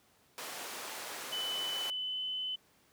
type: band-pass noise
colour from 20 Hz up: pink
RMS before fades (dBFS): -43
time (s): 0.38-1.9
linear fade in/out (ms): 0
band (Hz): 490 to 16000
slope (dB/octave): 12
type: tone with pitch glide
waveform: sine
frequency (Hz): 3000 to 3026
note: F#7 to F#7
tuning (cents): +23 to +38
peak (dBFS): -34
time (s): 1.32-2.56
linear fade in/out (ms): 10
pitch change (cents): +15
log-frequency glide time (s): 1.77-2.22
effects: pink hiss -67 dBFS RMS until 2.92 s + high-pass 100 Hz 12 dB/octave